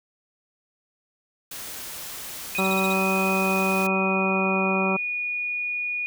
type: noise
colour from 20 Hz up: white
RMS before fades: -36 dBFS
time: 1.51-3.87 s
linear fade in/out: 5 ms
type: tone with pitch glide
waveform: sine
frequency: 2489 to 2452 Hz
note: D#7 to D#7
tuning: 0 to -26 cents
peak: -25 dBFS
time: 2.55-6.06 s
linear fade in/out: 0 ms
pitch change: -26 cents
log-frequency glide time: 3.33-5.22 s
type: tone bursts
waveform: sawtooth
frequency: 3821 Hz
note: A#7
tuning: 42 cents sharp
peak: -29 dBFS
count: 6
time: 2.58-2.926 s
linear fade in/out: 0 ms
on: 21 ms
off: 44 ms
type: harmonic tone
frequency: 190.7 Hz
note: G3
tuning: 47 cents flat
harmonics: 1 / 2 / 3 / 4 / 5 / 6 / 7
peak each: -25 / -28 / -30 / -31 / -32 / -33 / -33 dBFS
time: 2.58-4.97 s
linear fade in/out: 10 ms
effects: none